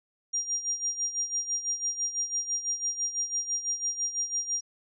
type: tone with tremolo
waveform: sine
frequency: 5700 Hz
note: F8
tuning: 34 cents sharp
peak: -25 dBFS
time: 0.33-4.61 s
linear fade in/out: 10 ms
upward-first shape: sine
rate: 6 Hz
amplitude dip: 75%
effects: none